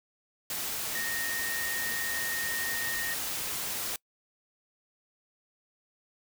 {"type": "tone in noise", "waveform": "sine", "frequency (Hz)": 1851, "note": "A#6", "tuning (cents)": -13, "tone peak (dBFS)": -33, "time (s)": [0.95, 3.14], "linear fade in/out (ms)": 2, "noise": "white", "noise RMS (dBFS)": -34, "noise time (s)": [0.5, 3.96], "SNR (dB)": -2, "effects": ["noise-tail reverb RT60 0.1 s tail -25 dB re dry"]}